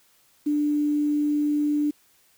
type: tone with quantisation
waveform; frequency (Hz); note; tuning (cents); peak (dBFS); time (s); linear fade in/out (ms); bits
sine; 295.3; D4; +10; -20; 0.46-1.91; 10; 8
effects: white hiss -61 dBFS RMS until 2.37 s